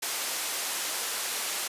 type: band-pass noise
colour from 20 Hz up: white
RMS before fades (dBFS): -32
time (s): 0.02-1.68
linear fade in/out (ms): 10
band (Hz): 380 to 11000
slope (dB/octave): 12
effects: resampled to 32000 Hz